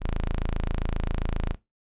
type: tone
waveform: sawtooth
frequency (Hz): 27.5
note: A0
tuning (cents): 0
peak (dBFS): -21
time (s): 0-1.56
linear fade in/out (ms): 50
effects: noise-tail reverb RT60 0.2 s tail -18 dB re dry + resampled to 8000 Hz